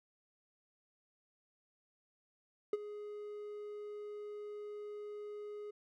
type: tone with ADSR envelope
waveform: triangle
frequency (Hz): 416.8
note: G#4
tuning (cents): +6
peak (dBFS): -26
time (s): 2.73-5.71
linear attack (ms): 3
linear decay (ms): 30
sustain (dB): -15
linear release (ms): 9
effects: none